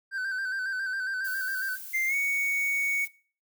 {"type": "tone with vibrato", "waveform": "triangle", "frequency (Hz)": 1545, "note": "G6", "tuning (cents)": -26, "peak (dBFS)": -27, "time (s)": [0.11, 1.78], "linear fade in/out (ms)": 50, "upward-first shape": "square", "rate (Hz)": 7.3, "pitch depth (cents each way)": 40}
{"type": "noise", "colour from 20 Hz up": "violet", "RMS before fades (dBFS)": -41, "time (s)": [1.24, 3.08], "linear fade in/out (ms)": 10}
{"type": "tone with pitch glide", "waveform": "triangle", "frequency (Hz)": [2093, 2230], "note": ["C7", "C#7"], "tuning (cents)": [0, 10], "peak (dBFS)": -23, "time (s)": [1.93, 3.06], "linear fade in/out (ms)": 20, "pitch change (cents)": 110, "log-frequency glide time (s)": [2.07, 2.15]}
{"effects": ["noise-tail reverb RT60 0.4 s tail -20 dB re dry"]}